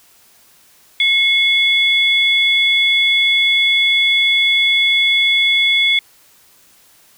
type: tone pair together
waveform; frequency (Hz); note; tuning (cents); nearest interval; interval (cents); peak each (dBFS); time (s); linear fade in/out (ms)
sine; 2175 / 3427; C#7 / A7; -33 / -46; minor sixth; 787; -13; 1-5.99; 2
effects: tanh soft clip ceiling -3 dBFS + white hiss -50 dBFS RMS until 7.17 s